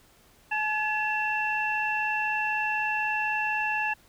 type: tone cluster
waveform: sine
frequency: 856 / 1704 / 2692 Hz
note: A5 / G#6 / E7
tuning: -48 / +44 / +36 cents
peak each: -29 dBFS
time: 0.51-3.94 s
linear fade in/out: 10 ms
effects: tanh soft clip ceiling -15 dBFS + pink hiss -59 dBFS RMS until 4.08 s